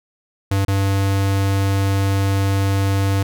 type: tone with dropouts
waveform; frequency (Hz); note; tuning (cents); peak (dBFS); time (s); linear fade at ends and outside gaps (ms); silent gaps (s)
square; 98; G2; 0; -16; 0.51-3.23; 5; 0.65-0.68
effects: none